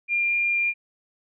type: tone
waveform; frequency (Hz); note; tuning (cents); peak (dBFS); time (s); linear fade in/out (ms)
sine; 2399; D7; +36; -20; 0.08-0.74; 50
effects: none